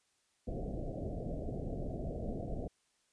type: low-pass noise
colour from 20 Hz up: pink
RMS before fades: -39 dBFS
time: 0.47-2.68 s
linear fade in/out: 10 ms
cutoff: 710 Hz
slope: 96 dB/octave
effects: white hiss -75 dBFS RMS until 3.12 s + resampled to 22050 Hz